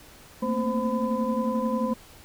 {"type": "tone cluster", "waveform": "sine", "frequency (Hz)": [223.6, 234.9, 262.2, 519, 1007], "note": ["A3", "A#3", "C4", "C5", "B5"], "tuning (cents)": [28, 13, 4, -14, 33], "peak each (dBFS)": [-27, -29, -35, -29, -31], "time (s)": [0.42, 1.94], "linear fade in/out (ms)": 10, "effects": ["tanh soft clip ceiling -13 dBFS", "pink hiss -50 dBFS RMS until 2.24 s"]}